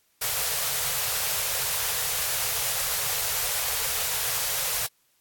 white band-stop noise, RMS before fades -27 dBFS, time 0.21-4.87 s, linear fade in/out 10 ms, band 160 to 420 Hz, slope 96 dB/octave, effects white hiss -67 dBFS RMS until 5.2 s + AAC 64 kbps

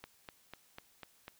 click train, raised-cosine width 0.3 ms, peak -29 dBFS, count 6, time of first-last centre 0.04-1.281 s, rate 4.03 Hz, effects white hiss -67 dBFS RMS until 1.39 s

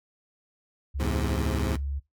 sine tone with pitch glide, 69.3 to 69.74 Hz, C#2 to C#2, 0 to +11 cents, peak -28 dBFS, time 0.94-2 s, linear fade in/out 20 ms, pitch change +11 cents, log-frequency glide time 1.27-1.41 s
15% pulse chord, E augmented, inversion none, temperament equal with one note detuned, 82.41 / 105.82 / 130.81 Hz, E2 / G#2 / B#2, 0 / +33 / 0 cents, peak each -25 / -24 / -27 dBFS, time 0.99-1.77 s, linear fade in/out 20 ms
effects noise-tail reverb RT60 0.2 s tail -21 dB re dry

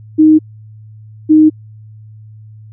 sine tone pair in turn, 311.1 / 310 Hz, D#4 / D#4, 0 / -6 cents, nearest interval unison, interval 6 cents, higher first, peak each -3 dBFS, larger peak neither, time 0.18-0.39 / 1.29-1.5 s, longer neither, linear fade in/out 20 ms, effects added 108 Hz sine -33 dBFS peak until 2.72 s

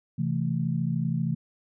sine chord, A minor, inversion first, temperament just, 132 / 165 / 220 Hz, C3 / E3 / A3, +16 / +2 / 0 cents, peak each -29 / -27 / -31 dBFS, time 0.18-1.35 s, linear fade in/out 10 ms, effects none

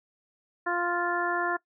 harmonic tone, 349.2 Hz, F4, in tune, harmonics 1 / 2 / 3 / 4 / 5, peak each -32 / -32 / -32 / -32 / -32 dBFS, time 0.66-1.57 s, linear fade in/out 10 ms, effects noise-tail reverb RT60 0.1 s tail -21 dB re dry

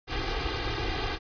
pink noise with comb filter, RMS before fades -30 dBFS, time 0.07-1.19 s, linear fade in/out 50 ms, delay 2.5 ms, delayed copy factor +1, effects resampled to 11025 Hz

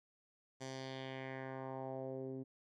10% pulse tone with low-pass filter sweep, 132.3 Hz, C3, 20 cents sharp, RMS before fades -45 dBFS, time 0.6-2.44 s, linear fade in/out 20 ms, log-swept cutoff 6900 to 300 Hz, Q 2.2, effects none

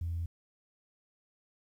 sine tone, 84.4 Hz, E2, 41 cents sharp, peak -31 dBFS, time 0.01-0.26 s, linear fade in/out 5 ms, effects tanh soft clip ceiling -28 dBFS + 11-bit

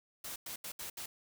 white noise bursts at uneven times, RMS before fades -43 dBFS, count 5, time 0.24-0.36 / 0.46-0.56 / 0.64-0.72 / 0.79-0.9 / 0.97-1.06 s, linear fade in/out 5 ms, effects none

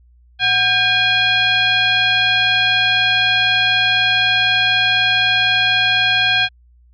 sine tone with frequency modulation, 2453 Hz, D#7, 25 cents flat, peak -12 dBFS, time 0.39-6.49 s, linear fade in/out 50 ms, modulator 856 Hz, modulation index 1.6, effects added 60 Hz sine -47 dBFS peak until 6.93 s

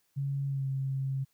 sine tone with pitch glide, 138.9 to 134.79 Hz, C#3 to C#3, +4 to -48 cents, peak -29 dBFS, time 0.16-1.25 s, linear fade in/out 20 ms, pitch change -52 cents, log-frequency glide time 0.47-0.66 s, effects white hiss -73 dBFS RMS until 1.33 s

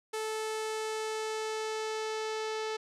sawtooth tone with low-pass filter sweep, 436.8 Hz, A4, 13 cents flat, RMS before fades -35 dBFS, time 0.13-2.77 s, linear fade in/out 10 ms, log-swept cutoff 9800 to 5300 Hz, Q 1.2, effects none

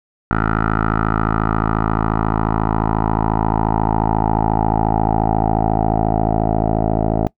10% pulse tone with low-pass filter sweep, 54.2 Hz, A1, 25 cents flat, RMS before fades -17 dBFS, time 0.31-7.27 s, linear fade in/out 0 ms, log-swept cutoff 1400 to 630 Hz, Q 5, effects noise-tail reverb RT60 0.1 s tail -23 dB re dry

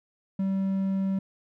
triangle tone, 192.9 Hz, G3, 28 cents flat, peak -22 dBFS, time 0.39-1.19 s, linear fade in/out 5 ms, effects none

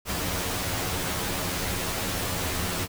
pink noise with comb filter, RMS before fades -29 dBFS, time 0.05-2.88 s, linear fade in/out 50 ms, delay 11 ms, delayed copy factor +0.8, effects none

